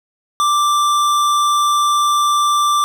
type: tone with hard clipping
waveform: sine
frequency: 1177 Hz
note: D6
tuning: 3 cents sharp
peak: -14 dBFS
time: 0.4-2.84 s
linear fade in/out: 0 ms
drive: 16 dB
effects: none